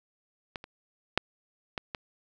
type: clicks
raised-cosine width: 0.3 ms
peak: -19 / -27 / -6 / -16 / -18 dBFS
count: 5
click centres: 0.558 / 0.641 / 1.176 / 1.778 / 1.948 s
effects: none